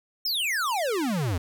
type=exponential sweep; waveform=square; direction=down; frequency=5500 to 80 Hz; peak=-25 dBFS; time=0.25-1.38 s; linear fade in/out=5 ms; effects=11-bit